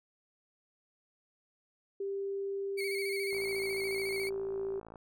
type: tone with pitch glide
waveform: sine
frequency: 394.7 to 389.9 Hz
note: G4 to G4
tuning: +12 to -9 cents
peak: -33 dBFS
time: 2-4.8 s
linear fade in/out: 5 ms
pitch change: -21 cents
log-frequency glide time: 3.26-3.66 s
type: tone with vibrato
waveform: 35% pulse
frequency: 2217 Hz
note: C#7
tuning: in tune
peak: -34 dBFS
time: 2.77-4.3 s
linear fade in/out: 20 ms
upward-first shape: square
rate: 14 Hz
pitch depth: 47 cents each way
type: click train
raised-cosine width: 1 ms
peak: -35 dBFS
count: 91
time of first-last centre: 3.33-4.957 s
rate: 55.3 Hz
effects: none